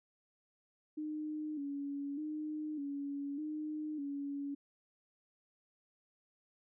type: tone with vibrato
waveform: sine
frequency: 293.7 Hz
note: D4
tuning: in tune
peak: -37 dBFS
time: 0.97-4.55 s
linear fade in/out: 10 ms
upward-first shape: square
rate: 0.83 Hz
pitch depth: 68 cents each way
effects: none